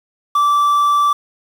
triangle tone with quantisation, 1164 Hz, D6, 16 cents flat, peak -9 dBFS, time 0.35-1.13 s, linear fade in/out 5 ms, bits 6, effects none

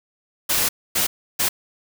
white noise bursts at uneven times, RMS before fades -20 dBFS, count 3, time 0.49-0.69 / 0.95-1.07 / 1.39-1.49 s, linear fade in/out 10 ms, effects none

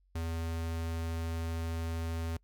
square tone, 82.41 Hz, E2, in tune, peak -34 dBFS, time 0.15-2.37 s, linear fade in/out 5 ms, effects noise-tail reverb RT60 0.1 s tail -25 dB re dry + added 46 Hz sine -65 dBFS peak until 2.43 s

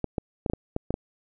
clicks, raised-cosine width 2 ms, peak -13 dBFS, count 8, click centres 0.043 / 0.182 / 0.462 / 0.499 / 0.535 / 0.764 / 0.906 / 0.941 s, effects none

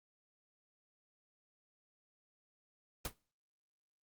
pink noise with exponential decay, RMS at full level -32 dBFS, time 3.05-3.14 s, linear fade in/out 2 ms, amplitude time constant 18 ms, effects noise-tail reverb RT60 0.4 s tail -23 dB re dry + Opus 32 kbps

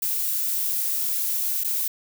violet noise with dropouts, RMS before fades -25 dBFS, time 0.02-1.88 s, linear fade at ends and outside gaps 5 ms, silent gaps 1.637-1.644 s, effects none

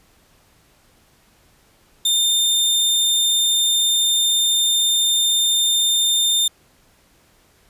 sawtooth tone, 3614 Hz, A7, 46 cents sharp, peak -12 dBFS, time 2.05-6.48 s, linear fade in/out 5 ms, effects pink hiss -56 dBFS RMS until 7.69 s + resampled to 32000 Hz

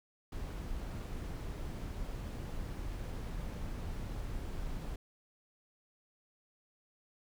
brown noise, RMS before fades -40 dBFS, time 0.32-4.96 s, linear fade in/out 5 ms, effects none

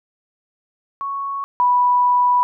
sine tone pair in turn, 1108.7 / 984 Hz, C#6 / B5, 0 / -7 cents, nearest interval major second, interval 207 cents, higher first, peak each -22 / -12 dBFS, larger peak second, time 1.01-1.44 / 1.6-2.43 s, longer second, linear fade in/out 0 ms, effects none

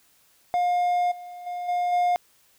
triangle tone with level steps, 711 Hz, F5, 31 cents sharp, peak -18 / -35 / -27 / -20 / -17 dBFS, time 0.54-2.16 s, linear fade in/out 0 ms, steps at 1.11 / 1.46 / 1.68 / 1.92 s, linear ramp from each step 10 ms, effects white hiss -61 dBFS RMS until 2.58 s

